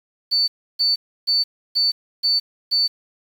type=tone bursts; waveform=sine; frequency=4500 Hz; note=C#8; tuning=25 cents sharp; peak=-15 dBFS; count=6; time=0.31-2.88 s; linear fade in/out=20 ms; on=170 ms; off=310 ms; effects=7-bit